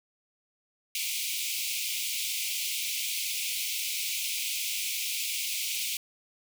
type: high-pass noise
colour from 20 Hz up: pink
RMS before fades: -32 dBFS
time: 0.95-5.97 s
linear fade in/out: 2 ms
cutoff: 2200 Hz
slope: 96 dB/octave
effects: none